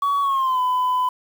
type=tone with pitch glide; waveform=sine; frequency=1128 to 1004.9 Hz; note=C#6 to B5; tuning=+30 to +30 cents; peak=-15 dBFS; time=0.02-1.09 s; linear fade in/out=5 ms; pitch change=-200 cents; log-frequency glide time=0.21-0.6 s; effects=tanh soft clip ceiling -16 dBFS + 7-bit